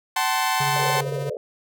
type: chord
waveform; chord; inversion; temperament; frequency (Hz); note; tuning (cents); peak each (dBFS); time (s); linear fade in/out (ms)
sawtooth; F# diminished; none; equal with one note detuned; 758.2 / 880 / 1046.5; F#5 / A5 / C6; +42 / 0 / 0; -21; 0.16-1.01; 5
type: tone with tremolo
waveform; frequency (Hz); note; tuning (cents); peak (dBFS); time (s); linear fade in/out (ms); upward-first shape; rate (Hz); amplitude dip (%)
square; 140; C#3; +18; -26; 0.6-1.3; 5; triangle; 15; 40
type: band-pass noise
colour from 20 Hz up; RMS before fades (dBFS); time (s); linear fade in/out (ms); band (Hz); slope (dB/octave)
white; -30; 0.76-1.37; 2; 410 to 580; 96
effects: none